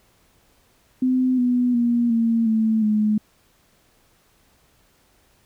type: tone with pitch steps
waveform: sine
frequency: 256 / 246.7 / 237.8 / 229.1 / 220.8 / 212.8 Hz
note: C4 / B3 / A#3 / A#3 / A3 / G#3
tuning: -38 / -2 / +35 / -30 / +6 / +42 cents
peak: -16 dBFS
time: 1.02-3.18 s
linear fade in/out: 5 ms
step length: 360 ms
effects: pink hiss -60 dBFS RMS until 5.45 s